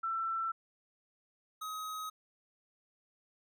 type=tone pair in turn; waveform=sine / square; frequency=1338 / 1265.8 Hz; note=E6 / D#6; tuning=+25 / +29 cents; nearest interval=minor second; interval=96 cents; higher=first; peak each=-32 / -39 dBFS; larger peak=first; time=0.03-0.52 / 1.61-2.1 s; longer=neither; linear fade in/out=10 ms; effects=none